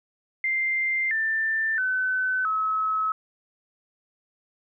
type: tone with pitch steps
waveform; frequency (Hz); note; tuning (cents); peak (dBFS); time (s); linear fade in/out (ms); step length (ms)
sine; 2093 / 1780.4 / 1514.6 / 1288.4; C7 / A6 / F#6 / E6; 0 / +20 / +40 / -40; -22; 0.44-3.12; 2; 670
effects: none